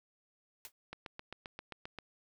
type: noise with exponential decay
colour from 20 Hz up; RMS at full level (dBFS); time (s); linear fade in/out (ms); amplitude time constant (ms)
white; -43; 0.65-0.72; 1; 15
type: click train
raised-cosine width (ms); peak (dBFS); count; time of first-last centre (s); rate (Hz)
0.3; -27; 9; 0.93-1.987; 7.57
effects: none